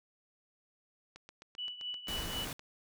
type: click train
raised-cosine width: 0.2 ms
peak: -33 dBFS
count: 12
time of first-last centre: 1.16-2.594 s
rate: 7.67 Hz
type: tone with tremolo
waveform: sine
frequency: 2960 Hz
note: F#7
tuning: in tune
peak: -35 dBFS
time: 1.58-2.45 s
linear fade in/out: 5 ms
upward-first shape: triangle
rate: 4 Hz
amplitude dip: 80%
type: noise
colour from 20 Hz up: pink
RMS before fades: -40 dBFS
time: 2.08-2.53 s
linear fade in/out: 2 ms
effects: none